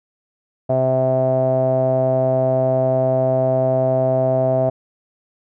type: tone with low-pass filter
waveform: sawtooth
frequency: 130.2 Hz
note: C3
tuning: 8 cents flat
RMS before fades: -17 dBFS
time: 0.69-4.7 s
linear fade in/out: 10 ms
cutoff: 660 Hz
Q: 9.9
effects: none